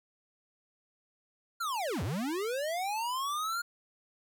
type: linear two-way sweep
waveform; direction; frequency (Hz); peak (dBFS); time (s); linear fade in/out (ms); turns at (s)
square; down then up; 1425 to 77.78 to 1425; -32; 1.6-3.62; 10; 2.03
effects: none